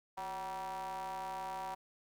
square ring-modulated tone, 99 Hz, G2, 18 cents sharp, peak -37 dBFS, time 0.17-1.75 s, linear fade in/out 10 ms, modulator 857 Hz, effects 12-bit

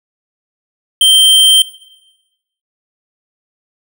square tone, 3136 Hz, G7, in tune, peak -6 dBFS, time 1.01-1.62 s, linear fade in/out 2 ms, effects noise-tail reverb RT60 1.0 s tail -17 dB re dry

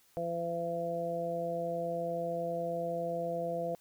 harmonic tone, 169.5 Hz, E3, 49 cents sharp, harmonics 1 / 2 / 3 / 4, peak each -41 / -44 / -35 / -36 dBFS, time 0.17-3.75 s, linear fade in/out 0 ms, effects white hiss -66 dBFS RMS until 3.8 s

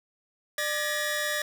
sawtooth tone cluster, 597 / 1705 / 1900 Hz, D5 / G#6 / A#6, +28 / +45 / +33 cents, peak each -28 dBFS, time 0.58-1.42 s, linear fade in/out 2 ms, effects none

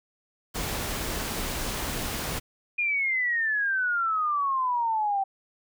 pink noise, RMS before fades -31 dBFS, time 0.54-2.4 s, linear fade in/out 20 ms
sine exponential sweep, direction down, 2451 to 770 Hz, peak -23 dBFS, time 2.78-5.24 s, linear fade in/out 10 ms
effects none

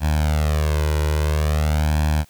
sawtooth tone with flanger, 76 Hz, D#2, 40 cents flat, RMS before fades -19 dBFS, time 0-2.25 s, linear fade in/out 50 ms, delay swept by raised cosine 1.2 to 2.06 ms, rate 0.49 Hz, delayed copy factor +0.9, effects white hiss -54 dBFS RMS until 2.29 s

